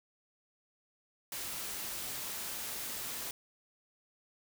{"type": "noise", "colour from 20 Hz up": "white", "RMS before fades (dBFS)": -40, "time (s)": [1.32, 3.31], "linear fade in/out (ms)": 2, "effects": []}